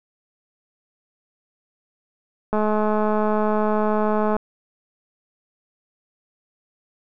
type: click train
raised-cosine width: 1 ms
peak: -9 dBFS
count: 392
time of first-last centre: 2.53-4.366 s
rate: 213 Hz
effects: none